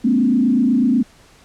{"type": "tone with frequency modulation", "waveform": "sine", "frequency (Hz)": 246.9, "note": "B3", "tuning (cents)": 0, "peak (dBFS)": -12, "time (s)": [0.04, 1.03], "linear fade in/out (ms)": 10, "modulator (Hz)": 28.1, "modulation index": 1.2, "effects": ["pink hiss -49 dBFS RMS until 1.44 s", "low-pass 9000 Hz 12 dB/octave"]}